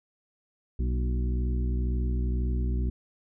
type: harmonic tone with a mistuned harmonic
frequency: 62 Hz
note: B1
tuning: 7 cents sharp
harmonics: 1 / 2 / 3 / 4 / 5 / 6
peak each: -25 / -35 / -39 / -38 / -43 / -43 dBFS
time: 0.79-2.9 s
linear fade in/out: 5 ms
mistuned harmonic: 4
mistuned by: -65 cents
effects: none